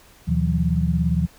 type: tone cluster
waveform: sine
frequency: 76.6 / 124.4 / 163.3 / 180.8 Hz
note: D#2 / B2 / E3 / F#3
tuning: -27 / +13 / -16 / -40 cents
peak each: -23 / -29 / -21 / -23 dBFS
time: 0.27-1.27 s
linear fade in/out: 20 ms
effects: pink hiss -51 dBFS RMS until 1.38 s